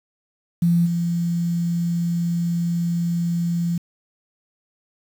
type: tone with level steps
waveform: sine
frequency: 171.1 Hz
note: F3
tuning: 35 cents flat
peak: -14 / -19 dBFS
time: 0.62-3.78 s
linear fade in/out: 5 ms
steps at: 0.85 s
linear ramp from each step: 20 ms
effects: 7-bit